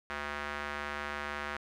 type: tone with band-pass filter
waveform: square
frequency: 73 Hz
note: D2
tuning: 10 cents flat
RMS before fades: -38 dBFS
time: 0.1-1.57 s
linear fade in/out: 0 ms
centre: 1600 Hz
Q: 1.6
effects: none